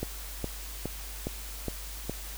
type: click train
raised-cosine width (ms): 2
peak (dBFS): -18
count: 6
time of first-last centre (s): 0.03-2.096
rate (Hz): 2.42
effects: added 50 Hz sine -40 dBFS peak until 2.37 s + white hiss -43 dBFS RMS until 2.37 s